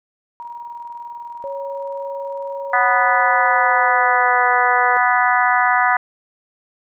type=tone with tremolo; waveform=sine; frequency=949 Hz; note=A#5; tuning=31 cents sharp; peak=-28 dBFS; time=0.4-3.89 s; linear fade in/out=0 ms; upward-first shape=square; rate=20 Hz; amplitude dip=40%
type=tone with pitch glide; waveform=sine; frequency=554.4 to 493.9 Hz; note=C#5 to B4; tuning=0 to 0 cents; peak=-25 dBFS; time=1.44-4.97 s; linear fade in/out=0 ms; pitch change=-200 cents; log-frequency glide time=2.71-4.49 s
type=harmonic tone; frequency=246.9 Hz; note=B3; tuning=in tune; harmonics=3 / 4 / 5 / 6 / 7 / 8; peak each=-18 / -19 / -20 / -21 / -21 / -22 dBFS; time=2.73-5.97 s; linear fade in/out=5 ms
effects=none